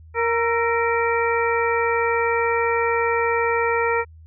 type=harmonic tone with a mistuned harmonic; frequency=466.2 Hz; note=A#4; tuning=in tune; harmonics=1 / 2 / 3 / 4 / 5; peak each=-21 / -24 / -26 / -27 / -27 dBFS; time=0.14-4.05 s; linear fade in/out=50 ms; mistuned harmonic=3; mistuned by=-61 cents; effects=added 80 Hz sine -42 dBFS peak until 4.26 s